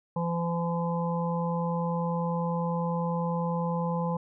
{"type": "harmonic tone", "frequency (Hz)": 170, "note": "F3", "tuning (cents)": -46, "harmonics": [1, 3, 5, 6], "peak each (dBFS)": [-28, -33, -35, -36], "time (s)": [0.16, 4.17], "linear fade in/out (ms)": 5, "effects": []}